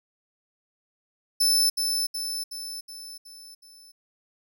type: tone with echo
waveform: sawtooth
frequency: 5274 Hz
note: E8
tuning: in tune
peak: -16 dBFS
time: 1.4-1.7 s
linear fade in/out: 10 ms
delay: 370 ms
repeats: 6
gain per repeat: -5 dB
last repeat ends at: 3.92 s
effects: none